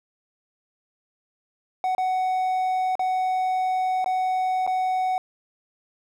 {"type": "tone with dropouts", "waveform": "triangle", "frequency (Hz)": 745, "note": "F#5", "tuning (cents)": 12, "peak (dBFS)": -19, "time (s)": [1.84, 5.18], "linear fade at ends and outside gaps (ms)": 1, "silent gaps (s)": [[1.95, 1.981], [2.954, 2.994], [4.044, 4.06], [4.666, 4.675]], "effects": []}